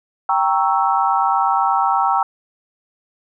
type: chord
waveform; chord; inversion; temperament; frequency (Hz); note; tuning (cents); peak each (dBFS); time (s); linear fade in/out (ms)
sine; G diminished seventh; none; equal; 784 / 932.3 / 1108.7 / 1318.5; G5 / Bb5 / Db6 / Fb6; 0 / 0 / 0 / 0; -18 / -19 / -22 / -20; 0.29-2.23; 2
effects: none